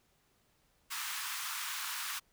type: high-pass noise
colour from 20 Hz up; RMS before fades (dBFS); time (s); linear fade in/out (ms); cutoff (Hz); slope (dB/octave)
pink; -39; 0.9-2.2; 20; 980; 48
effects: pink hiss -72 dBFS RMS until 2.32 s